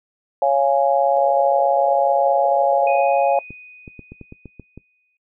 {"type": "chord", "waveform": "sine", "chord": "Db major", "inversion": "none", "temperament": "just", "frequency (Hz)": [554.4, 693, 831.5], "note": ["Db5", "F5", "Ab5"], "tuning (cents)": [0, -14, 2], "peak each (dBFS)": [-17, -19, -19], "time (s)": [0.42, 3.39], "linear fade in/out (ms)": 2}
{"type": "band-pass noise", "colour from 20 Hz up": "white", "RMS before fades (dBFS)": -32, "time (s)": [1.17, 3.01], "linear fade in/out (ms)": 0, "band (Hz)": [490, 590], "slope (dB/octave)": 96}
{"type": "tone with exponential decay", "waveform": "sine", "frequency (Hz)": 2489, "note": "D#7", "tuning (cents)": 0, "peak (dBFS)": -26, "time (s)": [2.87, 5.17], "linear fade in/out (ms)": 2, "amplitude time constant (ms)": 500}
{"type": "clicks", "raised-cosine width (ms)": 3, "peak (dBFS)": -23, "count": 9, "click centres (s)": [3.506, 3.878, 3.993, 4.12, 4.213, 4.324, 4.457, 4.597, 4.776]}
{"effects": ["noise-tail reverb RT60 0.1 s tail -22 dB re dry"]}